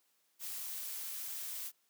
blue noise, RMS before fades -42 dBFS, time 0.39-1.72 s, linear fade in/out 50 ms, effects white hiss -75 dBFS RMS until 1.89 s + high-pass 200 Hz 12 dB/octave

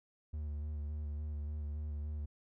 triangle tone with vibrato, 74.6 Hz, D2, 28 cents sharp, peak -35 dBFS, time 0.33-2.26 s, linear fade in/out 10 ms, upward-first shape square, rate 3.5 Hz, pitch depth 25 cents each way, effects none

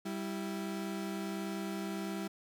35% pulse tone pair together, 196 / 330.5 Hz, G3 / E4, 0 / +5 cents, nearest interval major sixth, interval 905 cents, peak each -36 / -39 dBFS, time 0.05-2.28 s, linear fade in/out 10 ms, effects none

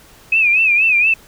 sine tone with vibrato, 2519 Hz, D#7, 21 cents sharp, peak -10 dBFS, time 0.32-1.14 s, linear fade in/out 5 ms, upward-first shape sine, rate 4.2 Hz, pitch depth 110 cents each way, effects pink hiss -45 dBFS RMS until 1.27 s

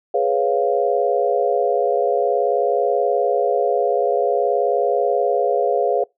sine chord, C# dominant seventh, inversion second, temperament equal, 415.3 / 493.9 / 554.4 / 698.5 Hz, G#4 / B4 / C#5 / E#5, 0 / 0 / 0 / 0 cents, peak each -21 dBFS, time 0.14-6.04 s, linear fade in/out 5 ms, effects noise-tail reverb RT60 0.2 s tail -26 dB re dry

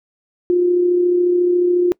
sine tone with amplitude modulation, 354.7 Hz, F4, 27 cents sharp, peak -10 dBFS, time 0.5-1.92 s, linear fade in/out 0 ms, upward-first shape sine, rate 34.1 Hz, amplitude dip 35%, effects noise-tail reverb RT60 0.1 s tail -23 dB re dry

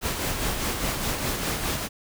pink noise with tremolo, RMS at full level -26 dBFS, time 0.01-1.89 s, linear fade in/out 50 ms, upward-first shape sine, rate 4.9 Hz, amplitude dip 40%, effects none

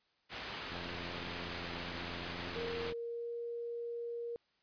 white low-pass noise, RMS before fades -44 dBFS, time 0.29-2.94 s, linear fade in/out 50 ms, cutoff 3300 Hz, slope 12 dB/octave
click train, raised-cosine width 2 ms, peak -35 dBFS, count 192, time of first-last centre 0.72-2.923 s, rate 86.7 Hz
sine tone with pitch glide, 466.2 to 470.8 Hz, A#4 to A#4, 0 to +17 cents, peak -38 dBFS, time 2.56-4.36 s, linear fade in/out 0 ms, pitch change +17 cents, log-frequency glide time 2.86-3.3 s
effects white hiss -75 dBFS RMS until 4.62 s + resampled to 11025 Hz

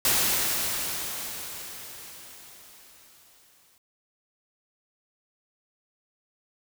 white noise with exponential decay, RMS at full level -22 dBFS, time 0.05-3.78 s, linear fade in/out 1 ms, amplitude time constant 810 ms, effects none

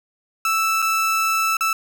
30% pulse tone with dropouts, 1318.5 Hz, E6, in tune, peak -15 dBFS, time 0.45-1.73 s, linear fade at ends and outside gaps 2 ms, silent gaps 0.82-0.824 / 1.569-1.608 s, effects none

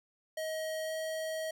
square tone with pitch glide, 632 to 635.7 Hz, D#5 to D#5, +27 to +37 cents, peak -35 dBFS, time 0.37-1.51 s, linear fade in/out 5 ms, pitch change +10 cents, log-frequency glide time 0.85-0.91 s, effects none

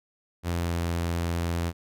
sawtooth tone with pitch glide, 86.2 to 85.01 Hz, F2 to F2, -22 to -46 cents, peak -22 dBFS, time 0.43-1.73 s, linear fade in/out 50 ms, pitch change -24 cents, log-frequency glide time 0.54-0.74 s, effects none

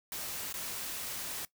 white noise with dropouts, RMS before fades -39 dBFS, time 0.12-1.45 s, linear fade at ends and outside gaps 1 ms, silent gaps 0.526-0.54 s, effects noise-tail reverb RT60 0.1 s tail -18 dB re dry

